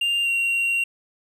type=tone with pitch glide; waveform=triangle; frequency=2794 to 2754 Hz; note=F7 to F7; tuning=0 to -25 cents; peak=-18 dBFS; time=0.01-0.84 s; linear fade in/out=5 ms; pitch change=-25 cents; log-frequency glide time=0.23-0.28 s; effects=none